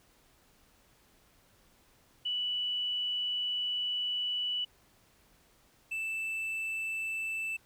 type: tone pair in turn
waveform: sine / triangle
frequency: 2960 / 2646 Hz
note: F#7 / E7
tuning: 0 / +6 cents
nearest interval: major second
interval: 194 cents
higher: first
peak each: -30 / -31 dBFS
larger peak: first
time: 2.25-4.65 / 5.91-7.57 s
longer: first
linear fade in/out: 10 ms
effects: pink hiss -65 dBFS RMS until 7.65 s